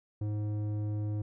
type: tone with low-pass filter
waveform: square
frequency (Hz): 105.2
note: G#2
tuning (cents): +23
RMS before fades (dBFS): -33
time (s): 0.21-1.22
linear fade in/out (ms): 5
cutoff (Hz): 380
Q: 0.76
effects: none